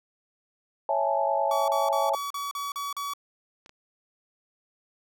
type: chord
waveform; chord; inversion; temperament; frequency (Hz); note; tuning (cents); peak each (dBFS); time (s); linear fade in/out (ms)
sine; A major seventh; first; equal; 554.4 / 659.3 / 830.6 / 880; C#5 / E5 / G#5 / A5; 0 / 0 / 0 / 0; -28; 0.89-2.15; 2
type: tone bursts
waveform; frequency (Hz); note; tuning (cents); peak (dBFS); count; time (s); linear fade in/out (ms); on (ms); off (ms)
45% pulse; 1136; C#6; +42; -30; 8; 1.51-3.136; 2; 170; 38
type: clicks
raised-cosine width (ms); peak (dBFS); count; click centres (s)
0.2; -31; 2; 3.661 / 3.694
effects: none

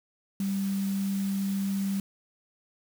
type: tone in noise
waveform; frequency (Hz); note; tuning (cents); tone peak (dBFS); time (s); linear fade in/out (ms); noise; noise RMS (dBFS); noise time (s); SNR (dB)
sine; 196; G3; 0; -26; 0.4-2; 2; white; -44; 0.4-2; +15
effects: none

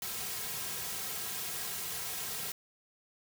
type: noise with comb filter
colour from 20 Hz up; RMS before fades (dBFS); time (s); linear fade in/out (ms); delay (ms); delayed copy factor
white; -38; 0.02-2.52; 2; 3.4; -0.75
effects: none

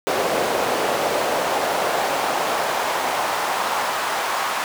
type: noise with high-pass filter sweep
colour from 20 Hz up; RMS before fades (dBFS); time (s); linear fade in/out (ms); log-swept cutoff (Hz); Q
brown; -22; 0.07-4.64; 0; 510 to 990; 1.6
effects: none

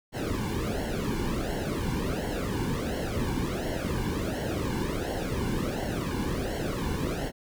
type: noise with flanger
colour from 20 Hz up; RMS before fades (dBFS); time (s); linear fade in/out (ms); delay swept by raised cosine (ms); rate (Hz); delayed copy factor
brown; -30; 0.12-7.32; 50; 0.81 to 1.59; 1.4; -0.85
effects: none

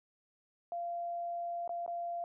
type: tone with dropouts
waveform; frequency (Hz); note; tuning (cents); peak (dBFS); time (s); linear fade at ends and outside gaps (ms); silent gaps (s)
sine; 690; F5; -21; -35; 0.72-2.24; 1; 1.677-1.693 / 1.863-1.878
effects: none

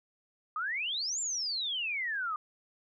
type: exponential two-way sweep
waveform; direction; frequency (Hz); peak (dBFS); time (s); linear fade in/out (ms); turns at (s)
sine; up then down; 1198 to 7459 to 1198; -31; 0.56-2.36; 2; 1.2
effects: none

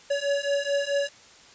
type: beating tone pair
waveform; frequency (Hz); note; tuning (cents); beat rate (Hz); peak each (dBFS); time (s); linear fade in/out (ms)
square; 563 / 567.6; C#5 / C#5; +27 / +41; 4.6; -28 / -27; 0.1-1.09; 10
effects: white hiss -51 dBFS RMS until 1.54 s + resampled to 16000 Hz

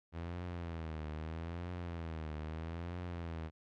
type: tone with vibrato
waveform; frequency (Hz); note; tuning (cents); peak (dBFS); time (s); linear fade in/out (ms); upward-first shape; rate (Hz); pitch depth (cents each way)
sawtooth; 82.41; E2; 0; -36; 0.12-3.51; 50; triangle; 0.78; 140
effects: low-pass 3000 Hz 12 dB/octave

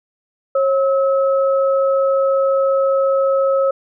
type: tone pair together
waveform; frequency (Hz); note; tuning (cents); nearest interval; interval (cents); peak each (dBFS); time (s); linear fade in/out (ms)
sine; 543 / 1291.5; C#5 / E6; -36 / -36; octave + minor third; 1500; -13 / -22; 0.55-3.71; 5
effects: none

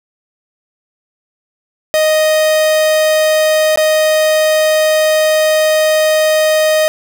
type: tone with dropouts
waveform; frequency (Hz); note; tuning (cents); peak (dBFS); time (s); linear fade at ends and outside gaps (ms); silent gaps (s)
45% pulse; 622.3; D#5; 0; -9; 1.94-6.88; 0; 3.759-3.774
effects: none

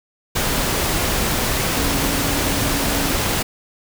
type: tone in noise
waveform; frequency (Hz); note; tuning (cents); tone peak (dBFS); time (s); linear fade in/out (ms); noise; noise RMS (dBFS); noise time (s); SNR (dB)
sine; 280; C#4; +18; -26; 1.75-3.12; 10; pink; -20; 0.35-3.43; -9
effects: none

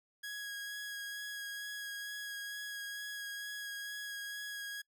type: tone with vibrato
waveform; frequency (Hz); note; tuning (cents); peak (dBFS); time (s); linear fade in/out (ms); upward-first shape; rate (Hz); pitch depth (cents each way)
sawtooth; 1657; G#6; -4; -37; 0.23-4.82; 10; sine; 2.2; 13
effects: noise-tail reverb RT60 0.1 s tail -25 dB re dry

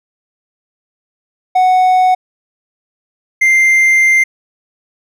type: tone pair in turn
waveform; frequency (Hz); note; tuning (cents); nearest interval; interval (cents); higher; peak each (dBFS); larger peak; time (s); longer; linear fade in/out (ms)
triangle; 740 / 2093; F#5 / C7; 0 / 0; octave + tritone; 1800; second; -5; neither; 1.55-2.15 / 3.41-4.24; second; 10
effects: none

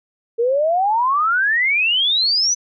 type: exponential sweep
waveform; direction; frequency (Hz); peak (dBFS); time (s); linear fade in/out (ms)
sine; up; 452.1 to 6110; -14; 0.38-2.55; 20
effects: none

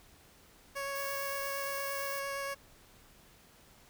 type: tone with vibrato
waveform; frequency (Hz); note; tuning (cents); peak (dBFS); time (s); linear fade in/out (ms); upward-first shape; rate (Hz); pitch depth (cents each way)
15% pulse; 554.4; C#5; 0; -29; 0.75-2.55; 20; sine; 8.7; 9
type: noise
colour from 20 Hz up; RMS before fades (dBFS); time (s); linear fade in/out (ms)
violet; -43; 0.95-2.2; 10
effects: pink hiss -60 dBFS RMS until 3.89 s

